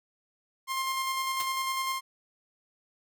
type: tone with tremolo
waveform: sawtooth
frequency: 1059 Hz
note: C6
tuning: 21 cents sharp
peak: -24 dBFS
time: 0.67-2.01 s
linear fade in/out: 50 ms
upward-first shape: square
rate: 10 Hz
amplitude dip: 25%
type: noise with exponential decay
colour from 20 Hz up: white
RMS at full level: -33 dBFS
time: 1.4-1.51 s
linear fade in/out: 0 ms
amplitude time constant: 22 ms
effects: none